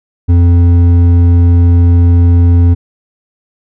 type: tone with hard clipping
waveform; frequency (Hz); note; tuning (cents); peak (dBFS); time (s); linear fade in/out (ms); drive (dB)
sine; 86.6; F2; -14; -5; 0.28-2.75; 20; 7
effects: none